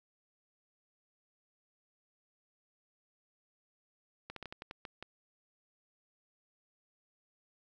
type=clicks; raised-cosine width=0.3 ms; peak=-27 dBFS; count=9; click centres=4.3 / 4.363 / 4.427 / 4.457 / 4.525 / 4.621 / 4.711 / 4.852 / 5.026 s; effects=11-bit